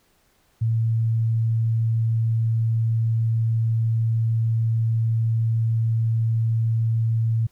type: tone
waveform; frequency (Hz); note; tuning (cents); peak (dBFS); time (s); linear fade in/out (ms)
sine; 113.3; A#2; -49; -18; 0.61-7.47; 10
effects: pink hiss -63 dBFS RMS until 7.51 s